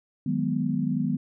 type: chord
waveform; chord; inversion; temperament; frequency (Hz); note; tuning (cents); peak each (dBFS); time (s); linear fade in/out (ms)
sine; G# minor seventh; second; equal; 155.56 / 185 / 207.7 / 246.9; D#3 / F#3 / G#3 / B3; 0 / 0 / 0 / 0; -29 / -30 / -30 / -27; 0.26-1.17; 5
effects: none

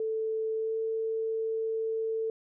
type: tone with pitch glide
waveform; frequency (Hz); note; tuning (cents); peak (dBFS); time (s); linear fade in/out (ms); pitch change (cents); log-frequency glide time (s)
sine; 441.3 to 445.7; A4 to A4; +5 to +22; -28; 0-2.3; 2; +17; 0.55-0.77
effects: none

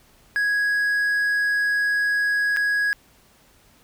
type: tone with dropouts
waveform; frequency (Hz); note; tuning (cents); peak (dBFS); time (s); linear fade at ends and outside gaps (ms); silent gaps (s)
triangle; 1661.2; G#6; 0; -17; 0.36-2.93; 0; 2.564-2.57
effects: pink hiss -56 dBFS RMS until 3.83 s

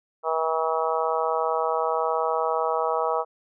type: harmonic tone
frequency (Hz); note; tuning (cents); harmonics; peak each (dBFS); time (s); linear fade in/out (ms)
160.9; E3; -42; 3 / 4 / 5 / 6 / 7 / 8; -27 / -28 / -29 / -30 / -30 / -31; 0.23-3.25; 50
effects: none

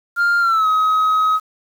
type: tone with pitch glide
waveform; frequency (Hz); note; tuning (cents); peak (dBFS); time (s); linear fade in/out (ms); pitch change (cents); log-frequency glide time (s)
sine; 1400 to 1269.1; F6 to D#6; +4 to +34; -10; 0.16-1.4; 50; -170; 0.4-0.67
effects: tanh soft clip ceiling -12 dBFS + 7-bit

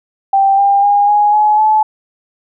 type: tone with pitch steps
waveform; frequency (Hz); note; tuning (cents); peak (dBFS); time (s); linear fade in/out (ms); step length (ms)
sine; 784 / 799.1 / 814.5 / 830.1 / 846.1 / 862.4; G5 / G5 / G#5 / G#5 / G#5 / A5; 0 / +33 / -34 / -1 / +32 / -35; -7; 0.33-1.83; 5; 250
effects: none

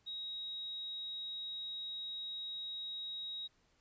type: tone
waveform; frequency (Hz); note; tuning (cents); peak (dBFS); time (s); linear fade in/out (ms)
sine; 3800; A#7; +33; -40; 0.06-3.48; 20
effects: pink hiss -73 dBFS RMS until 3.8 s + resampled to 16000 Hz

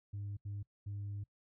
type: tone bursts at uneven times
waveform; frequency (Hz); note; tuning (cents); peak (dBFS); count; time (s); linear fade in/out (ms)
sine; 101.4; G#2; -41; -37; 3; 0.13-0.37 / 0.45-0.63 / 0.86-1.24; 10
effects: noise-tail reverb RT60 0.1 s tail -24 dB re dry + tanh soft clip ceiling -37 dBFS

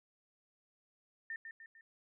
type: tone with echo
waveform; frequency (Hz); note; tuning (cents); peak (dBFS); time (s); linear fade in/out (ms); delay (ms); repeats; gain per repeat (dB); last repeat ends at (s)
sine; 1807; A6; +46; -39; 1.3-1.36; 2; 150; 3; -6; 1.81
effects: none

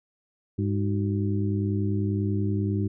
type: harmonic tone with a mistuned harmonic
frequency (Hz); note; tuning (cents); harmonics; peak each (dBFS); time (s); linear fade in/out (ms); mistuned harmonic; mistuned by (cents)
101.9; G#2; -32; 1 / 2 / 3 / 4; -25 / -29 / -31 / -34; 0.58-2.88; 10; 4; -140
effects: none

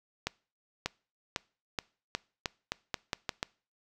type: accelerating click train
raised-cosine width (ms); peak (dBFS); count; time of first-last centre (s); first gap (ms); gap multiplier
0.2; -13; 11; 0.27-3.429; 590; 0.85
effects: noise-tail reverb RT60 0.4 s tail -24 dB re dry

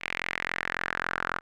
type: tone with band-pass filter sweep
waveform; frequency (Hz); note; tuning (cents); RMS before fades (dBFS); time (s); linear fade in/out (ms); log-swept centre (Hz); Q
sawtooth; 43.65; F1; 0; -32; 0-1.41; 50; 2300 to 1400; 3.8
effects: none

